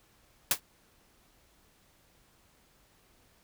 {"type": "noise with exponential decay", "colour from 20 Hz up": "white", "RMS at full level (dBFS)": -20, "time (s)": [0.51, 0.6], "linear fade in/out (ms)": 2, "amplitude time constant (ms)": 18, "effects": ["pink hiss -65 dBFS RMS until 3.43 s"]}